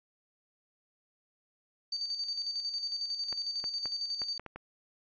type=tone with tremolo; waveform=sine; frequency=4606 Hz; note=D8; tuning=34 cents flat; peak=-30 dBFS; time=1.92-4.38 s; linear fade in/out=5 ms; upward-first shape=square; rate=11 Hz; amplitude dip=50%
type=clicks; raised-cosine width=0.5 ms; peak=-27 dBFS; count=7; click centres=3.327 / 3.641 / 3.857 / 4.218 / 4.396 / 4.463 / 4.56 s
effects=resampled to 11025 Hz